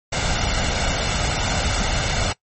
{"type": "noise with comb filter", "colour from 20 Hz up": "pink", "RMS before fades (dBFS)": -21, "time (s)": [0.12, 2.33], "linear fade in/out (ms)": 10, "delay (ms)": 1.4, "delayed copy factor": 0.5, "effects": ["noise-tail reverb RT60 0.1 s tail -21 dB re dry", "MP3 32 kbps"]}